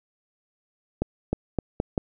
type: accelerating click train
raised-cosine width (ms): 2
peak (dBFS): -10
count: 5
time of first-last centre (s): 1.02-1.978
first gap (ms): 310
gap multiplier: 0.83
effects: none